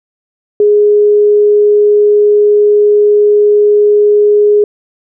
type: tone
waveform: sine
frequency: 415.8 Hz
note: G#4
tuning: 2 cents sharp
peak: -4 dBFS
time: 0.6-4.64 s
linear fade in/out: 2 ms
effects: none